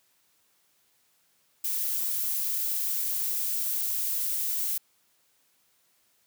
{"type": "noise", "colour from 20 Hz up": "violet", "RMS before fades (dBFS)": -29, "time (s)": [1.64, 4.78], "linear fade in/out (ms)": 5, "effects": ["white hiss -68 dBFS RMS until 6.26 s", "high-pass 80 Hz 12 dB/octave"]}